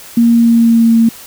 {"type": "tone with pitch glide", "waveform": "sine", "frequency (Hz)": [233.5, 228.3], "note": ["A#3", "A#3"], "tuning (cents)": [3, -36], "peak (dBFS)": -5, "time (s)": [0.17, 1.09], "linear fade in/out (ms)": 5, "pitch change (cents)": -39, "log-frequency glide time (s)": [0.31, 0.96], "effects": ["white hiss -34 dBFS RMS until 1.26 s"]}